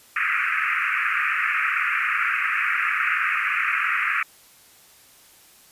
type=band-pass noise; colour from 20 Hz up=pink; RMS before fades=-23 dBFS; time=0.16-4.23 s; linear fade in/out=5 ms; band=1200 to 2600 Hz; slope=96 dB/octave; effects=white hiss -52 dBFS RMS until 5.71 s + resampled to 32000 Hz